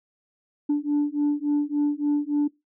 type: beating tone pair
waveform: sine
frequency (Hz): 290.7 / 294.2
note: D4 / D4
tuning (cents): -18 / +3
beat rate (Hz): 3.5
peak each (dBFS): -22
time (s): 0.69-2.48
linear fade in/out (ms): 10
effects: noise-tail reverb RT60 0.2 s tail -22 dB re dry + tanh soft clip ceiling -17 dBFS